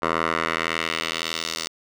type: tone with band-pass filter sweep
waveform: 10% pulse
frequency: 81.8 Hz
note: E2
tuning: 13 cents flat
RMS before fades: -26 dBFS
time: 0.02-1.68 s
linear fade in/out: 10 ms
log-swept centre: 1100 to 5300 Hz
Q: 1.3
effects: none